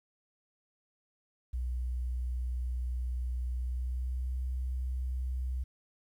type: tone with pitch glide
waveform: sine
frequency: 61.7 to 63.54 Hz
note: B1 to B1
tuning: -1 to +50 cents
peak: -31 dBFS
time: 1.53-5.64 s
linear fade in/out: 10 ms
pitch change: +51 cents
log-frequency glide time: 3.56-4.37 s
effects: 11-bit